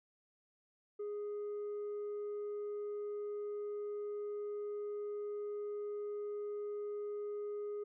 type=tone with tanh clipping; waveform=sine; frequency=414.1 Hz; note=G#4; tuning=5 cents flat; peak=-39 dBFS; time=0.99-7.84 s; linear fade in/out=10 ms; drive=2 dB; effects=none